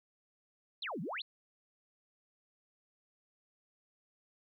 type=exponential two-way sweep; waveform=sine; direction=down then up; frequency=4435 to 146.3 to 4435 Hz; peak=-37 dBFS; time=0.82-1.22 s; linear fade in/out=5 ms; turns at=1.01 s; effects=13-bit